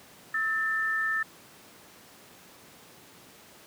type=tone pair together; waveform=sine; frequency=1300 / 1781.3 Hz; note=E6 / A6; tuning=-24 / +21 cents; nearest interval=perfect fourth; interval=545 cents; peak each=-33 / -26 dBFS; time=0.34-1.23 s; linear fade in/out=5 ms; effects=pink hiss -52 dBFS RMS until 3.66 s + high-pass 150 Hz 12 dB/octave